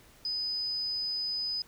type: tone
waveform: sine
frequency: 5000 Hz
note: D#8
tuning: 8 cents sharp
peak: -30 dBFS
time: 0.25-1.62 s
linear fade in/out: 2 ms
effects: pink hiss -58 dBFS RMS until 1.67 s